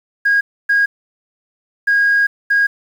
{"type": "tone bursts at uneven times", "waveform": "sine", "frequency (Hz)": 1636, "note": "G#6", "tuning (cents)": -26, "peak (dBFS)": -9, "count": 4, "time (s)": [[0.25, 0.41], [0.69, 0.86], [1.87, 2.27], [2.5, 2.67]], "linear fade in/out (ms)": 10, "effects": ["tanh soft clip ceiling -7 dBFS", "7-bit"]}